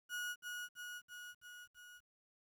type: tone with echo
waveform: 35% pulse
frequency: 1453 Hz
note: F#6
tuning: 32 cents flat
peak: -38 dBFS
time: 0.09-0.36 s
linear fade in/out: 50 ms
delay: 330 ms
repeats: 5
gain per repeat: -3 dB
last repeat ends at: 2.01 s
effects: 12-bit